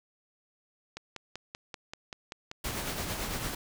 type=click train; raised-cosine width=0.2 ms; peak=-22 dBFS; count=11; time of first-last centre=0.97-2.901 s; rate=5.18 Hz
type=noise with tremolo; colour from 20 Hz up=pink; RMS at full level=-33 dBFS; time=2.64-3.55 s; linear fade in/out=5 ms; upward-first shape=triangle; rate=8.9 Hz; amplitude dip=45%
effects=none